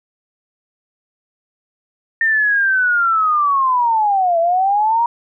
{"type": "linear two-way sweep", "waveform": "sine", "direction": "down then up", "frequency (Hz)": [1822, 659.3, 954], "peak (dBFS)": -12, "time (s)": [2.21, 5.06], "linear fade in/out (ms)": 2, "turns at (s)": 4.39, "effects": []}